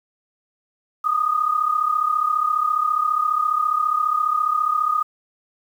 sine tone pair together, 1209.8 / 1244.5 Hz, D#6 / D#6, -49 / 0 cents, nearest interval unison, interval 49 cents, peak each -22 / -19 dBFS, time 1.04-5.03 s, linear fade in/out 10 ms, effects 8-bit

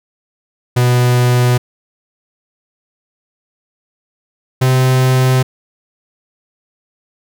45% pulse tone pair in turn, 123.47 / 129.27 Hz, B2 / C3, 0 / -21 cents, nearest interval minor second, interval 79 cents, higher second, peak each -9 dBFS, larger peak neither, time 0.76-1.58 / 4.61-5.43 s, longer neither, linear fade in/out 10 ms, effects none

